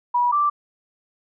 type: tone pair in turn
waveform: sine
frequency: 971 / 1172.9 Hz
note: B5 / D6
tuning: -30 / -3 cents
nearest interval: minor third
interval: 327 cents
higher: second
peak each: -16 dBFS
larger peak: neither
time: 0.14-0.32 / 0.32-0.5 s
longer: neither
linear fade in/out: 10 ms
effects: none